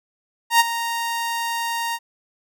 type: tone with ADSR envelope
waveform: sawtooth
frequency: 930 Hz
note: A#5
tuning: 4 cents flat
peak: -6 dBFS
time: 0.5-1.99 s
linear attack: 99 ms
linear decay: 26 ms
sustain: -13 dB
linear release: 49 ms
effects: none